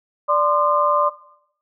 sine tone cluster, 588 / 1039 / 1208 Hz, D5 / C6 / D6, +2 / -12 / +48 cents, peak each -19 dBFS, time 0.28-1.1 s, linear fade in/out 20 ms, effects noise-tail reverb RT60 0.7 s tail -17 dB re dry

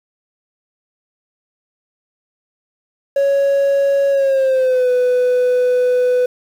triangle tone with pitch glide, 556 to 498.2 Hz, C#5 to B4, +5 to +15 cents, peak -9 dBFS, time 3.16-6.26 s, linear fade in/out 5 ms, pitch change -190 cents, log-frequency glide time 4.1-4.9 s, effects tanh soft clip ceiling -5 dBFS + 7-bit

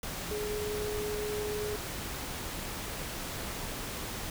sine tone in noise, 420 Hz, G#4, 19 cents sharp, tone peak -33 dBFS, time 0.31-1.76 s, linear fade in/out 2 ms, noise pink, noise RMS -38 dBFS, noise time 0.03-4.3 s, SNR +2 dB, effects none

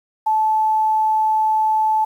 sine tone, 870 Hz, A5, 20 cents flat, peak -14 dBFS, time 0.26-2.05 s, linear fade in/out 10 ms, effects 8-bit

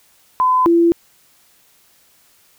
sine tone pair in turn, 1015 / 338.7 Hz, B5 / E4, +47 / +47 cents, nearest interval octave + perfect fifth, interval 1900 cents, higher first, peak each -11 / -9 dBFS, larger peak second, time 0.4-0.66 / 0.66-0.92 s, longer neither, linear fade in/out 0 ms, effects white hiss -54 dBFS RMS until 2.58 s

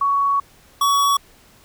sine / square tone pair in turn, 1119 / 1126.1 Hz, C#6 / C#6, +16 / +27 cents, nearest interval unison, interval 11 cents, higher second, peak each -15 dBFS, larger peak neither, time 0.01-0.4 / 0.81-1.17 s, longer first, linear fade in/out 5 ms, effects pink hiss -51 dBFS RMS until 1.64 s

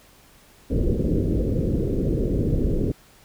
pink low-pass noise, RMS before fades -22 dBFS, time 0.7-2.92 s, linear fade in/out 5 ms, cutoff 500 Hz, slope 48 dB/octave, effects pink hiss -53 dBFS RMS until 3.24 s

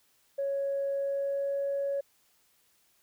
sine tone with pitch glide, 554.4 to 557.9 Hz, C#5 to C#5, 0 to +11 cents, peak -27 dBFS, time 0.38-2.01 s, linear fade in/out 10 ms, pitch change +11 cents, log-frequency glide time 0.91-1.57 s, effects tanh soft clip ceiling -24 dBFS + white hiss -68 dBFS RMS until 3.02 s

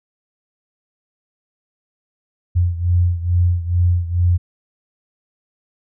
sine beating tone pair, 87.31 / 89.61 Hz, F2 / F2, 0 / +45 cents, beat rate 2.3 Hz, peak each -15 / -19 dBFS, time 2.55-4.38 s, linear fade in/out 20 ms, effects none

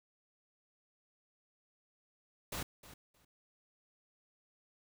pink noise with echo, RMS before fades -40 dBFS, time 2.52-2.63 s, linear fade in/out 5 ms, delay 310 ms, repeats 2, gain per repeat -15 dB, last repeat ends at 3.25 s, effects none

